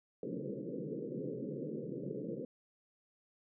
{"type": "band-pass noise", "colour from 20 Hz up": "white", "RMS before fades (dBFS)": -41, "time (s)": [0.23, 2.45], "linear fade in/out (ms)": 2, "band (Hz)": [130, 520], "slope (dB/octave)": 96, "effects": []}